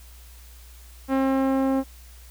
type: tone with low-pass filter sweep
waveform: sawtooth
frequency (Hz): 267.5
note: C4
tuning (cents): +38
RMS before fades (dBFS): -22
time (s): 1.08-1.84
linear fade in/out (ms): 50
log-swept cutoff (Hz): 1600 to 820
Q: 0.71
effects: added 60 Hz sine -44 dBFS peak until 2.3 s + white hiss -52 dBFS RMS until 2.3 s